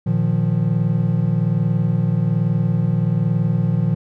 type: chord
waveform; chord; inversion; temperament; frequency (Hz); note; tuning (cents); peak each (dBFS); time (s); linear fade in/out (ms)
triangle; Bb suspended fourth; none; equal with one note detuned; 116.54 / 153.42 / 174.61; Bb2 / Eb3 / F3; 0 / -24 / 0; -18; 0.06-3.95; 10
effects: none